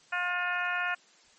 harmonic tone, 356.4 Hz, F4, 35 cents sharp, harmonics 2 / 3 / 4 / 5 / 6 / 7 / 8, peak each -36 / -38 / -31 / -34 / -44 / -36 / -45 dBFS, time 0.12-0.95 s, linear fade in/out 10 ms, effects white hiss -60 dBFS RMS until 1.38 s + MP3 32 kbps

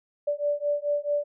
sine beating tone pair, 581 / 585.6 Hz, D5 / D5, -19 / -5 cents, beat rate 4.6 Hz, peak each -27 dBFS, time 0.27-1.24 s, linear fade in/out 10 ms, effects none

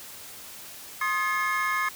triangle tone cluster, 1060 / 1244 / 1712 / 2143 Hz, C6 / D#6 / A6 / C7, +22 / -1 / -48 / +41 cents, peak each -28 dBFS, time 1.01-1.89 s, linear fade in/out 5 ms, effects white hiss -43 dBFS RMS until 1.95 s

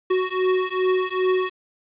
square beating tone pair, 369.8 / 372.3 Hz, F#4 / F#4, -1 / +11 cents, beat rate 2.5 Hz, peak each -23 dBFS, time 0.1-1.5 s, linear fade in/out 10 ms, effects resampled to 8000 Hz + 8-bit

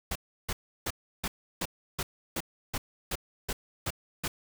pink noise bursts, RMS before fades -32 dBFS, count 12, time 0.11-4.28 s, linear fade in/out 5 ms, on 45 ms, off 330 ms, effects none

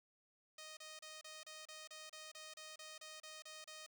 5% pulse tone bursts, 622.3 Hz, D#5, in tune, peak -40 dBFS, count 15, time 0.58-3.864 s, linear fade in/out 5 ms, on 190 ms, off 31 ms, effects none

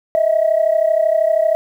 sine tone pair together, 626.5 / 659.3 Hz, D#5 / E5, +12 / 0 cents, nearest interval minor second, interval 88 cents, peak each -14 dBFS, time 0.15-1.55 s, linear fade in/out 0 ms, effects tanh soft clip ceiling -6 dBFS + 8-bit

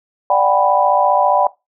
sine chord, G major seventh, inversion second, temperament equal with one note detuned, 587.3 / 740 / 794.9 / 987.8 Hz, D5 / F#5 / G5 / B5, 0 / 0 / +24 / 0 cents, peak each -16 dBFS, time 0.3-1.47 s, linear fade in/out 2 ms, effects noise-tail reverb RT60 0.2 s tail -19 dB re dry

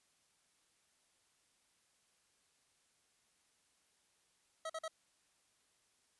25% pulse tone bursts, 643 Hz, E5, 43 cents flat, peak -36 dBFS, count 3, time 4.65-4.881 s, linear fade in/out 5 ms, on 47 ms, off 45 ms, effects white hiss -75 dBFS RMS until 6.19 s + resampled to 24000 Hz

